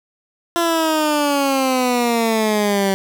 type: exponential sweep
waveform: 15% pulse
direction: down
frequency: 343.2 to 192.4 Hz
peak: -9 dBFS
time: 0.56-2.94 s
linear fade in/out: 0 ms
effects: none